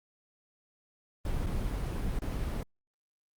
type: noise with dropouts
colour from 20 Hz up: brown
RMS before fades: -32 dBFS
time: 1.25-2.63 s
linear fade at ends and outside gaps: 2 ms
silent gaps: 1.462-1.467 / 2.19-2.219 s
effects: Opus 24 kbps